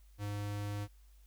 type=tone; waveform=square; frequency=102.7 Hz; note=G#2; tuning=19 cents flat; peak=-37 dBFS; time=0.18-0.88 s; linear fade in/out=50 ms; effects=added 50 Hz sine -57 dBFS peak until 1.26 s + white hiss -72 dBFS RMS until 1.26 s